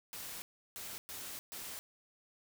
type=noise bursts at uneven times; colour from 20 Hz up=white; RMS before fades=-45 dBFS; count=4; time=0.13-0.42 / 0.76-0.98 / 1.09-1.39 / 1.52-1.79 s; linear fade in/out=0 ms; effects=none